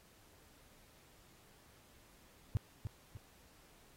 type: tone with echo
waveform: sine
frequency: 105.5 Hz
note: G#2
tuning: 28 cents sharp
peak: -28 dBFS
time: 2.55-2.57 s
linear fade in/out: 0 ms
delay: 300 ms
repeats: 2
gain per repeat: -8 dB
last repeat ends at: 3.17 s
effects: pink hiss -65 dBFS RMS until 3.96 s + AAC 48 kbps